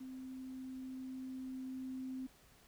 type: tone with level ramp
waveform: sine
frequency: 260 Hz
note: C4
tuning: 11 cents flat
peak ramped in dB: -45 to -40 dBFS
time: 0-2.27 s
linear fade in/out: 10 ms
effects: pink hiss -65 dBFS RMS until 2.67 s